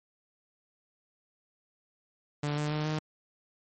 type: tone with pitch steps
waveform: sawtooth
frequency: 146.83 / 149.31 / 151.83 / 154.4 Hz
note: D3 / D3 / D#3 / D#3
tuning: 0 / +29 / -42 / -13 cents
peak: -25 dBFS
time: 2.43-2.99 s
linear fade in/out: 5 ms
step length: 140 ms
effects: MP3 32 kbps